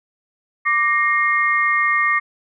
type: tone cluster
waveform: sine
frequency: 1177 / 1859 / 2132 Hz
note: D6 / A#6 / C7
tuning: +3 / -5 / +32 cents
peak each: -19 dBFS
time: 0.65-2.2 s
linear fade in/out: 20 ms
effects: none